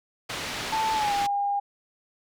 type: low-pass noise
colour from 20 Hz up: white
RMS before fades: -33 dBFS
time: 0.29-1.27 s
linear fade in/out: 10 ms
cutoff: 3800 Hz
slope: 12 dB/octave
type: tone with pitch glide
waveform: sine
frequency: 880 to 807 Hz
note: A5 to G#5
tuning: 0 to -50 cents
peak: -23 dBFS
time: 0.72-1.6 s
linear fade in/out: 10 ms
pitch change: -150 cents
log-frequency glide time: 0.94-1.13 s
effects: none